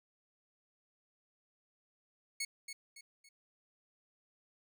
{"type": "tone with echo", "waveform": "15% pulse", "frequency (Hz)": 2200, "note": "C#7", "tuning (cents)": -14, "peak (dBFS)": -29, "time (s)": [2.4, 2.45], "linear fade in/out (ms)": 5, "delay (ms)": 280, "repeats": 3, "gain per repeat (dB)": -8, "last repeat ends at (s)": 3.29, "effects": []}